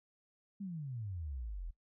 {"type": "exponential sweep", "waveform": "sine", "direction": "down", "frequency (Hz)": [206.7, 38.89], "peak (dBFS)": -39, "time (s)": [0.6, 1.71], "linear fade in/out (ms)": 10, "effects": ["noise-tail reverb RT60 0.1 s tail -19 dB re dry"]}